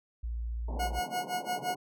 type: tone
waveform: sine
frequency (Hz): 57.7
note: A#1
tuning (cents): -17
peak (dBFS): -32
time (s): 0.23-1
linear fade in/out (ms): 10
type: band-pass noise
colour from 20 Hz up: white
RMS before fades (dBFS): -42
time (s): 0.68-1.76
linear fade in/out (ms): 5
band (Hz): 130 to 970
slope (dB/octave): 96
type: tone with tremolo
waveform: 40% pulse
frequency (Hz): 725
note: F#5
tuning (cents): -35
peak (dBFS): -28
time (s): 0.79-1.75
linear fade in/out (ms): 10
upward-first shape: sine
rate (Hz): 5.8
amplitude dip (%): 95
effects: none